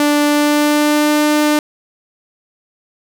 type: tone with pitch glide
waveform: sawtooth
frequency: 293.7 to 299.5 Hz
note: D4 to D4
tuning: 0 to +34 cents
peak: -7 dBFS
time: 0-1.59 s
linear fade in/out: 2 ms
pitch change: +34 cents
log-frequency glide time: 0.26-1.16 s
effects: none